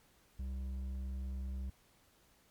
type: tone with hard clipping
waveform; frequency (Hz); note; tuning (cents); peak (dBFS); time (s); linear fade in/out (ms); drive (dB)
sine; 65.6; C2; +5; -39; 0.39-1.7; 5; 6
effects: pink hiss -68 dBFS RMS until 2.5 s + MP3 96 kbps